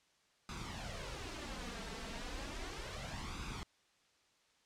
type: noise with flanger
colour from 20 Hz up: pink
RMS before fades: -44 dBFS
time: 0.49-3.63 s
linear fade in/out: 0 ms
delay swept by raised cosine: 0.8 to 4.5 ms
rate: 0.34 Hz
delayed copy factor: +0.65
effects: white hiss -72 dBFS RMS until 4.65 s + low-pass 6000 Hz 12 dB/octave